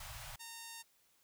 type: band-stop noise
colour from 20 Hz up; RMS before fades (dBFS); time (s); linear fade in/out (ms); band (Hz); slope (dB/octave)
pink; -48; 0-0.36; 5; 140 to 640; 48
type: tone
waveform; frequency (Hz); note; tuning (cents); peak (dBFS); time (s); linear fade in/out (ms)
5% pulse; 919; A#5; -25; -35; 0.39-0.83; 20
effects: white hiss -72 dBFS RMS until 1.23 s